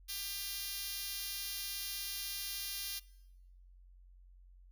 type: tone with high-pass filter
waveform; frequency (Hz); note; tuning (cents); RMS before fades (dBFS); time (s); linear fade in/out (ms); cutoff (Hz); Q
5% pulse; 398.5; G4; +28; -41; 0.08-3; 20; 5100; 0.53
effects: noise-tail reverb RT60 1.0 s tail -22 dB re dry + added 45 Hz sine -56 dBFS peak until 4.71 s